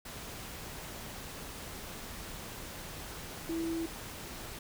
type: tone in noise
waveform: sine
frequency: 329.6 Hz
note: E4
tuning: in tune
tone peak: -32 dBFS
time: 3.49-3.86 s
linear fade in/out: 5 ms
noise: pink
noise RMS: -44 dBFS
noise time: 0.05-4.59 s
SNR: +9 dB
effects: none